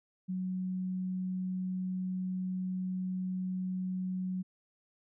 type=tone; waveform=sine; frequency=185 Hz; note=F#3; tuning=in tune; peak=-32 dBFS; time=0.28-4.43 s; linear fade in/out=20 ms; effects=none